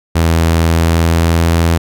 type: tone with pitch glide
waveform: sawtooth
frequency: 82.41 to 83.42 Hz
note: E2 to E2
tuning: 0 to +21 cents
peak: -5 dBFS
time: 0.15-1.78 s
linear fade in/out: 10 ms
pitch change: +21 cents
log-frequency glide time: 0.53-1.51 s
effects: none